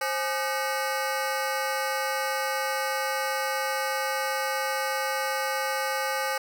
20% pulse ring-modulated tone, 685 Hz, F5, 34 cents flat, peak -18 dBFS, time 0.01-6.38 s, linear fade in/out 5 ms, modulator 154 Hz, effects none

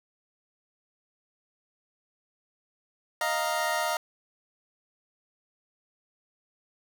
25% pulse chord, Eb suspended second, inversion none, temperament equal, 622.3 / 698.5 / 932.3 Hz, Eb5 / F5 / Bb5, 0 / 0 / 0 cents, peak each -27 dBFS, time 3.21-3.97 s, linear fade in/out 2 ms, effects none

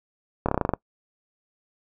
slowing click train, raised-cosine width 1 ms, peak -8 dBFS, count 9, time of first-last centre 0.46-0.737 s, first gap 26 ms, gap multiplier 1.08, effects noise-tail reverb RT60 0.1 s tail -24 dB re dry

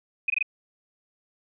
sine tone bursts, 2503 Hz, D#7, 10 cents sharp, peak -20 dBFS, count 4, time 0.28-0.427 s, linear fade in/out 5 ms, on 21 ms, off 21 ms, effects none

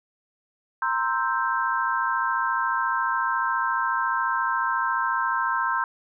sine chord, C dominant seventh, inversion third, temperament equal, 932.3 / 1046.5 / 1318.5 / 1568 Hz, Bb5 / C6 / E6 / G6, 0 / 0 / 0 / 0 cents, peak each -28 / -26 / -29 / -27 dBFS, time 0.82-5.84 s, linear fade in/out 2 ms, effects none

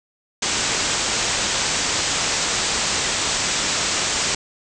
white low-pass noise, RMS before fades -22 dBFS, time 0.42-4.35 s, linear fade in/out 5 ms, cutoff 8100 Hz, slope 96 dB/octave, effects none

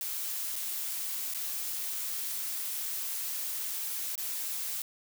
blue noise with dropouts, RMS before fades -35 dBFS, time 0.01-4.82 s, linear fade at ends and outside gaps 1 ms, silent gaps 0.557-0.561 / 1.338-1.346 / 4.155-4.178 s, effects none

